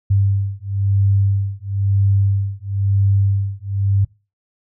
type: beating tone pair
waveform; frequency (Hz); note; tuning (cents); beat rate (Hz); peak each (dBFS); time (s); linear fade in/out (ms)
sine; 98.4 / 99.4; G2 / G2; +7 / +25; 1; -17; 0.1-4.05; 10
effects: noise-tail reverb RT60 0.3 s tail -23 dB re dry